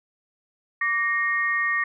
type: tone cluster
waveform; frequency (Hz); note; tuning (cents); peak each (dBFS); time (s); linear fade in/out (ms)
sine; 1162 / 1860 / 2142; D6 / A#6 / C7; -19 / -4 / +40; -28 / -22 / -30; 0.81-1.84; 5
effects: none